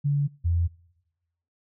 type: tone pair in turn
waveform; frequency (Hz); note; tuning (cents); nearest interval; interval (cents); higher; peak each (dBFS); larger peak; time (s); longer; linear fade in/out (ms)
sine; 143.2 / 85.25; D3 / F2; -43 / -41; major sixth; 898; first; -20; neither; 0.04-0.28 / 0.44-0.68; neither; 20
effects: noise-tail reverb RT60 1.0 s tail -25 dB re dry